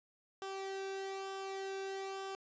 sawtooth tone with flanger, 387.6 Hz, G4, 20 cents flat, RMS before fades -42 dBFS, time 0.42-2.35 s, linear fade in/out 0 ms, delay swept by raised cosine 0.46 to 0.97 ms, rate 1.1 Hz, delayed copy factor -0.55, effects resampled to 16000 Hz + 12-bit

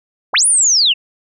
sine linear two-way sweep, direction up then down, 174.61 to 9980 to 2599 Hz, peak -9 dBFS, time 0.33-0.94 s, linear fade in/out 20 ms, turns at 0.46 s, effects none

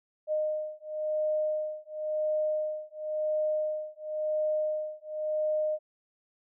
sine beating tone pair, 614 / 614.95 Hz, D#5 / D#5, -23 / -20 cents, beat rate 0.95 Hz, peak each -31 dBFS, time 0.27-5.79 s, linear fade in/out 50 ms, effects none

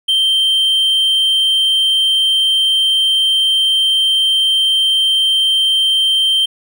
triangle tone, 3136 Hz, G7, in tune, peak -9 dBFS, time 0.08-6.46 s, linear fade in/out 10 ms, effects none

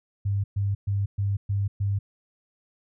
sine tone bursts, 99.9 Hz, G2, 33 cents sharp, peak -22 dBFS, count 6, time 0.25-1.99 s, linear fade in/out 10 ms, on 190 ms, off 120 ms, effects none

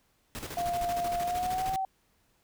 pink noise with tremolo, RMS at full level -38 dBFS, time 0.35-1.76 s, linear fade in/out 0 ms, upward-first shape square, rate 13 Hz, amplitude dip 55%
sine tone with pitch glide, 698.5 to 766.1 Hz, F5 to G5, 0 to -40 cents, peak -28 dBFS, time 0.57-1.85 s, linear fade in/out 2 ms, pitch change +160 cents, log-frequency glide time 1.22-1.73 s
effects pink hiss -70 dBFS RMS until 2.43 s

